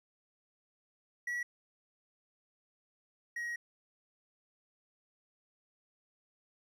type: tone pair in turn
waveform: triangle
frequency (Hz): 1933 / 1894.3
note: B6 / A#6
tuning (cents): -38 / +27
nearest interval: unison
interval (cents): 35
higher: first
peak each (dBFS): -32 / -34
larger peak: first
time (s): 1.27-1.43 / 3.36-3.56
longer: second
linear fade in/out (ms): 5
effects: none